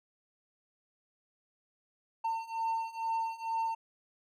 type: beating tone pair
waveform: triangle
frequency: 903 / 905.2 Hz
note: A5 / A5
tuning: +45 / +49 cents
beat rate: 2.2 Hz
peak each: -34 / -32 dBFS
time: 2.24-3.75 s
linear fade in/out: 10 ms
effects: none